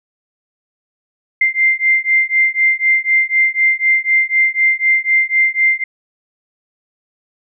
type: beating tone pair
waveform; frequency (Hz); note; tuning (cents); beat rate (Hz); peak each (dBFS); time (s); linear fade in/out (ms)
sine; 2090 / 2094; C7 / C7; -2 / +1; 4; -14; 1.41-5.84; 5
effects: none